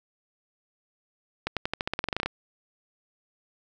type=accelerating click train; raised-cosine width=0.3 ms; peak=-11 dBFS; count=15; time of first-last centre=1.47-2.26 s; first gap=97 ms; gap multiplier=0.91; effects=none